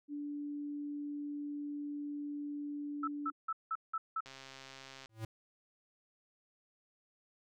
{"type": "tone", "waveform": "sine", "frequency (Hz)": 291, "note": "D4", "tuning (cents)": -16, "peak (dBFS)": -38, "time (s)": [0.08, 3.32], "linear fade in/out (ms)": 50}
{"type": "tone bursts", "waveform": "sine", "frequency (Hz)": 1314, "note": "E6", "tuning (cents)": -6, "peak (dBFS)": -33, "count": 6, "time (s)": [3.03, 4.206], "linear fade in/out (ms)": 5, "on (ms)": 46, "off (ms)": 180}
{"type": "click train", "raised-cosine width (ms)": 0.2, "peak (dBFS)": -33, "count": 108, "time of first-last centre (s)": [4.26, 5.059], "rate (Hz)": 134}
{"type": "tone with exponential growth", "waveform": "square", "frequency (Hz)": 111, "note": "A2", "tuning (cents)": 16, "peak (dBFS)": -36, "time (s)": [5.09, 5.25], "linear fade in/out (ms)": 5, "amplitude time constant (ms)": 33}
{"effects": []}